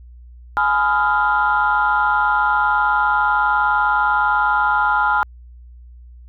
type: chord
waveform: sine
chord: F half-diminished seventh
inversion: first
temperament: just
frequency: 838.1 / 1005.8 / 1257.2 / 1396.9 Hz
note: Ab5 / Cb6 / Eb6 / F6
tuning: +16 / +31 / +18 / 0 cents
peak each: -18 / -20 / -23 / -17 dBFS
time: 0.57-5.23 s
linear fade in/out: 0 ms
effects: tanh soft clip ceiling -6 dBFS + added 60 Hz sine -38 dBFS peak until 6.28 s